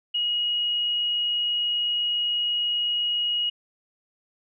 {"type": "tone", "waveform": "sine", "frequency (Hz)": 2893, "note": "F#7", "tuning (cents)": -40, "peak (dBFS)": -22, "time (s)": [0.14, 3.5], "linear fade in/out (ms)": 10, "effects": []}